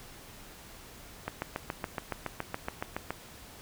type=click train; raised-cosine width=0.5 ms; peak=-17 dBFS; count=14; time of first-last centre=1.28-3.106 s; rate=7.12 Hz; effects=pink hiss -50 dBFS RMS until 3.61 s

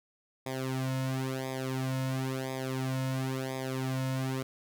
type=tone with flanger; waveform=sawtooth; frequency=131.4 Hz; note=C3; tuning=8 cents sharp; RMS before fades=-33 dBFS; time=0.46-4.43 s; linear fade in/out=5 ms; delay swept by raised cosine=0.69 to 2.59 ms; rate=0.97 Hz; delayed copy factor=-0.95; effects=none

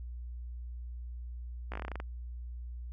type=slowing click train; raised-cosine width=0.5 ms; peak=-24 dBFS; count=11; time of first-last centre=1.72-2.001 s; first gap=16 ms; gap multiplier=1.12; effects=added 60 Hz sine -39 dBFS peak until 2.92 s

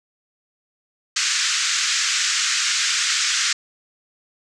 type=band-pass noise; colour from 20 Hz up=white; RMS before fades=-21 dBFS; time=1.16-3.53 s; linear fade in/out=5 ms; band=1300 to 7400 Hz; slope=48 dB/octave; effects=none

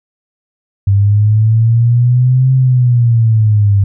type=linear two-way sweep; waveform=sine; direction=up then down; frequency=98 to 131.8 to 98 Hz; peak=-6 dBFS; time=0.87-3.84 s; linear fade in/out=5 ms; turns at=2.53 s; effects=none

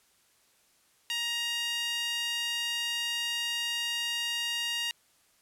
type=tone with high-pass filter; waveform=sawtooth; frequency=940 Hz; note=A#5; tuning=14 cents sharp; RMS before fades=-32 dBFS; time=1.1-4.91 s; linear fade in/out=0 ms; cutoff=2600 Hz; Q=2.5; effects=white hiss -66 dBFS RMS until 5.41 s + low-pass 12000 Hz 12 dB/octave

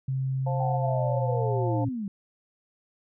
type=tone with pitch glide; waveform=sine; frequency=132.6 to 117.45 Hz; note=C3 to A#2; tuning=+23 to +13 cents; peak=-25 dBFS; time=0.08-1.89 s; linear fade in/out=5 ms; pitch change=-210 cents; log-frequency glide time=0.7-1.71 s
type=harmonic tone; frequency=175.9 Hz; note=F3; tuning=13 cents sharp; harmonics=3 / 4 / 5; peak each=-32 / -35 / -34 dBFS; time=0.46-1.85 s; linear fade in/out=10 ms
type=linear sweep; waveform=sine; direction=down; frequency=784 to 188.7 Hz; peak=-29 dBFS; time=0.6-2.08 s; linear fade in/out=2 ms
effects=none

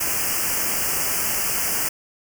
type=band-stop noise; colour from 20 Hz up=white; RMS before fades=-23 dBFS; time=0-1.89 s; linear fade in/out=10 ms; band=3000 to 4800 Hz; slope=96 dB/octave; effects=none

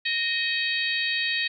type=harmonic tone with a mistuned harmonic; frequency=634 Hz; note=D#5; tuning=32 cents sharp; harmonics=3 / 4 / 5 / 6 / 7; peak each=-28 / -29 / -33 / -30 / -33 dBFS; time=0.05-1.48 s; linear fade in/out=10 ms; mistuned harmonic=3; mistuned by=-39 cents; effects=none

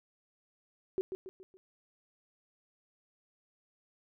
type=tone with echo; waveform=sine; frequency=377.2 Hz; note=F#4; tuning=33 cents sharp; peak=-28 dBFS; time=0.98-1.01 s; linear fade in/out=0 ms; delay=140 ms; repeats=4; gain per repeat=-7 dB; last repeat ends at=1.57 s; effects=none

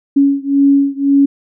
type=beating tone pair; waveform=sine; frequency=278.1 / 280 Hz; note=C#4 / C#4; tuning=+6 / +18 cents; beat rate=1.9 Hz; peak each=-11 / -12 dBFS; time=0.16-1.26 s; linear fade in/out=10 ms; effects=none

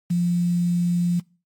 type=tone with quantisation; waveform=sine; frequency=174.61 Hz; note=F3; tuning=in tune; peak=-18 dBFS; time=0.1-1.2 s; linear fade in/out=10 ms; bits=7; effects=noise-tail reverb RT60 0.4 s tail -25 dB re dry + AAC 64 kbps

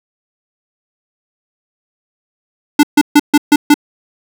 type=tone bursts; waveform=square; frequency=293.7 Hz; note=D4; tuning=in tune; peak=-4 dBFS; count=6; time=2.79-3.742 s; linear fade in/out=5 ms; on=42 ms; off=140 ms; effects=none

